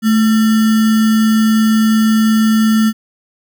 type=tone with sample-and-hold; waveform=sine; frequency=219.3 Hz; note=A3; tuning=6 cents flat; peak=-8 dBFS; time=0.02-2.93 s; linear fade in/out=50 ms; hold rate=1575 Hz; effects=none